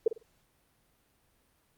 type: tone with echo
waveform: sine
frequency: 450 Hz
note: A4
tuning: 39 cents sharp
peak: -19 dBFS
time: 0.06-0.08 s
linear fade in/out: 5 ms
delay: 50 ms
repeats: 3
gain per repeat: -12 dB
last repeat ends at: 0.23 s
effects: pink hiss -70 dBFS RMS until 1.77 s + Opus 48 kbps